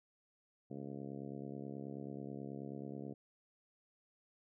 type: harmonic tone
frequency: 69.3 Hz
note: C#2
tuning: in tune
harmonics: 2 / 3 / 4 / 5 / 6 / 7 / 8 / 9 / 10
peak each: -49 / -48 / -49 / -53 / -52 / -55 / -60 / -61 / -60 dBFS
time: 0.7-3.14 s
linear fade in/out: 10 ms
effects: none